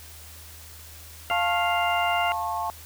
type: harmonic tone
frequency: 698.5 Hz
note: F5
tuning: in tune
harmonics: 1 / 2 / 3 / 4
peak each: -30 / -30 / -30 / -30 dBFS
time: 1.3-2.32 s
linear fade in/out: 0 ms
type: chord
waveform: sine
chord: F augmented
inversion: none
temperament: equal with one note detuned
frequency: 698.5 / 880 / 1087.8 Hz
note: F5 / A5 / C#6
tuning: 0 / 0 / -33 cents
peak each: -31 / -29 / -31 dBFS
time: 1.31-2.7 s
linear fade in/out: 0 ms
effects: added 79 Hz sine -46 dBFS peak until 2.85 s + white hiss -46 dBFS RMS until 2.85 s